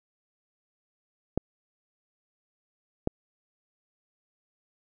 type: clicks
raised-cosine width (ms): 2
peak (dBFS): -11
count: 2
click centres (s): 1.376 / 3.074
effects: none